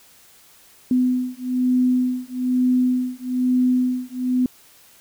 sine beating tone pair, 251.5 / 252.6 Hz, B3 / B3, +32 / +39 cents, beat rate 1.1 Hz, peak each -20 dBFS, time 0.91-4.46 s, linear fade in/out 2 ms, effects white hiss -51 dBFS RMS until 5 s

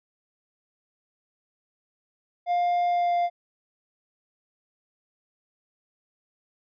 triangle tone with pitch glide, 704 to 698.3 Hz, F5 to F5, +14 to 0 cents, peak -19 dBFS, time 2.46-3.3 s, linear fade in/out 50 ms, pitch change -14 cents, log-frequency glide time 2.88-3.15 s, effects resampled to 11025 Hz

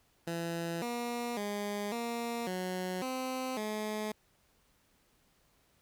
15% pulse tone with pitch steps, 168.3 / 239.1 / 205.1 / 234.8 / 183.7 / 258.6 / 213.7 Hz, E3 / A#3 / G#3 / A#3 / F#3 / C4 / G#3, +36 / +44 / -21 / +13 / -12 / -20 / +50 cents, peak -28 dBFS, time 0.27-4.12 s, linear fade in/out 5 ms, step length 550 ms, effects pink hiss -70 dBFS RMS until 5.81 s

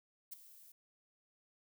violet noise with ADSR envelope, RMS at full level -43 dBFS, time 0.31-0.72 s, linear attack 19 ms, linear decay 13 ms, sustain -16 dB, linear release 5 ms, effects none

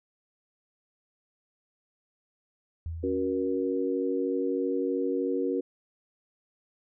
sine tone with exponential decay, 82.4 Hz, E2, in tune, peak -30 dBFS, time 2.86-3.92 s, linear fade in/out 0 ms, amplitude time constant 230 ms
sine chord, F# major, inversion second, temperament equal with one note detuned, 277.2 / 370 / 473.2 Hz, C#4 / F#4 / A#4, 0 / 0 / +26 cents, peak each -30 dBFS, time 3.03-5.61 s, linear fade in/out 10 ms
effects none

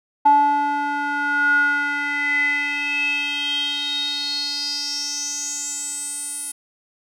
square tone with band-pass filter sweep, 288.1 Hz, D4, 33 cents flat, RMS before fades -22 dBFS, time 0.25-6.52 s, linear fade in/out 10 ms, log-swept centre 870 to 10000 Hz, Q 8.7, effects none

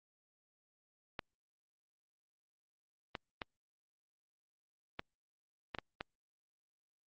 clicks, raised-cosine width 0.3 ms, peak -22 dBFS, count 7, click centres 1.192 / 3.152 / 3.418 / 4.994 / 5.748 / 5.786 / 6.009 s, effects low-pass 4000 Hz 12 dB/octave + Opus 48 kbps

